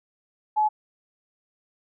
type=tone; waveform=sine; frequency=854 Hz; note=G#5; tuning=48 cents sharp; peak=-18 dBFS; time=0.56-0.69 s; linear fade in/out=20 ms; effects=none